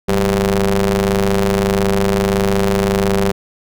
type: ring-modulated tone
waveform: sawtooth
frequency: 101.6 Hz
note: G#2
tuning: 38 cents flat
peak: -6 dBFS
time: 0.08-3.32 s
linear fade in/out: 10 ms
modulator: 292 Hz
effects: none